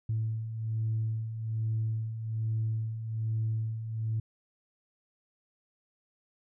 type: beating tone pair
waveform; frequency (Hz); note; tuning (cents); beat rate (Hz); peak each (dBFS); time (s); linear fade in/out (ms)
sine; 110 / 111.2; A2 / A2; 0 / +19; 1.2; -36 / -29; 0.09-4.2; 5
effects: tanh soft clip ceiling -23 dBFS